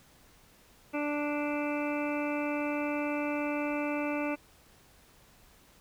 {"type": "harmonic tone", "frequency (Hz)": 293.7, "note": "D4", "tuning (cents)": 0, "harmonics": [1, 2, 3, 4, 5, 7, 8, 9], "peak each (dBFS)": [-32, -35, -40, -43, -43, -45, -42, -42], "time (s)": [0.93, 4.36], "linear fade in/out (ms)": 20, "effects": ["pink hiss -60 dBFS RMS until 5.8 s"]}